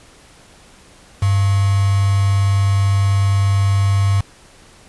sine tone with quantisation, 98.9 Hz, G2, 16 cents sharp, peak -12 dBFS, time 1.22-4.21 s, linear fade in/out 5 ms, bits 4, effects pink hiss -46 dBFS RMS until 4.88 s + resampled to 24000 Hz

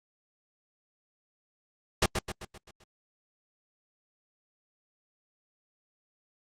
pink noise with echo, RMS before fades -22 dBFS, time 2.02-2.06 s, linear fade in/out 5 ms, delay 130 ms, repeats 6, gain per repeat -6 dB, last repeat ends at 2.84 s, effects low-pass 8000 Hz 12 dB/octave + Opus 48 kbps

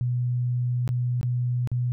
sine tone with dropouts, 123.1 Hz, B2, 5 cents flat, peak -22 dBFS, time 0.01-1.92 s, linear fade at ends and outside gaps 0 ms, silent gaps 0.877-0.89 / 1.212-1.23 / 1.674-1.716 s, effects none

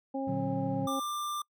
harmonic tone, 270 Hz, C#4, 45 cents flat, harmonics 1 / 2 / 3, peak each -33 / -36 / -38 dBFS, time 0.14-1 s, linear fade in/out 10 ms
triangle chord, Bb augmented, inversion none, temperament equal, 116.54 / 146.83 / 185 Hz, Bb2 / D3 / F#3, 0 / 0 / 0 cents, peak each -36 / -35 / -34 dBFS, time 0.27-0.87 s, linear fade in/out 10 ms
square tone, 1187 Hz, D6, 18 cents sharp, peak -33 dBFS, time 0.87-1.42 s, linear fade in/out 5 ms
effects noise-tail reverb RT60 0.1 s tail -26 dB re dry

